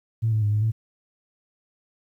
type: tone with pitch steps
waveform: sine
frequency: 112.6 / 108.8 / 104.1 / 106 / 111.2 Hz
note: A2 / A2 / G#2 / G#2 / A2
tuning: +40 / -19 / +5 / +36 / +19 cents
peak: -18 dBFS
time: 0.22-0.72 s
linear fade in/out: 20 ms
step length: 100 ms
effects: tanh soft clip ceiling -14 dBFS + 10-bit